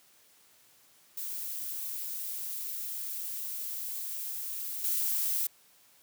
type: noise with level steps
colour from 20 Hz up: violet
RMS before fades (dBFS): -37 / -30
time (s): 1.17-5.47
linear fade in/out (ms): 5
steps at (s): 4.84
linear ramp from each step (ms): 2
effects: white hiss -62 dBFS RMS until 6.02 s + high-pass 80 Hz 12 dB/octave